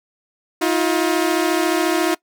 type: tone pair together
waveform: sawtooth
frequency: 320 / 354.2 Hz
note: D#4 / F4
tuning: +49 / +24 cents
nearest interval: major second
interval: 175 cents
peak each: -15 dBFS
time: 0.61-2.15 s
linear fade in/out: 10 ms
effects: noise-tail reverb RT60 0.1 s tail -21 dB re dry